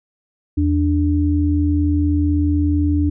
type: tone pair together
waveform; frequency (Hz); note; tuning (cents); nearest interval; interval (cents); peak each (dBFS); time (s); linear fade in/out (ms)
sine; 82.25 / 293.7; E2 / D4; -3 / 0; octave + minor seventh; 2203; -16 / -17; 0.57-3.1; 10
effects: none